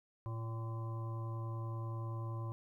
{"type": "harmonic tone with a mistuned harmonic", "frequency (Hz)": 113.8, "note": "A#2", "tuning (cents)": -41, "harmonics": [1, 3, 5, 7, 9, 10], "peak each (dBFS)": [-38, -51, -54, -59, -50, -60], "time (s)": [0.26, 2.52], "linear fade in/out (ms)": 0, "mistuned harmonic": 7, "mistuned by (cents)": -34, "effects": ["13-bit"]}